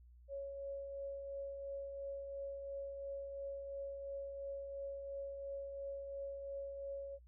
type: tone with tremolo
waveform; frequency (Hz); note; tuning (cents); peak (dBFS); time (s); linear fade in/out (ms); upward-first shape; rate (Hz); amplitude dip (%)
sine; 554.4; C#5; 0; -40; 0.28-7.19; 50; triangle; 2.9; 40
effects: noise-tail reverb RT60 0.1 s tail -24 dB re dry + added 60 Hz sine -58 dBFS peak until 7.27 s